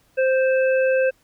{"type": "harmonic tone", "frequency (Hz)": 523.3, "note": "C5", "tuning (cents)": 0, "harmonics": [1, 3, 5], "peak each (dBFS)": [-16, -26, -30], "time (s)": [0.17, 1.11], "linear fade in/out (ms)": 20, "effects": ["pink hiss -61 dBFS RMS until 1.23 s"]}